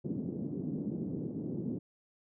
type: band-pass noise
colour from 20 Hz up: pink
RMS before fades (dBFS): -37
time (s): 0.04-1.79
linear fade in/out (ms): 10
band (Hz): 150 to 340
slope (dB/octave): 24
effects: none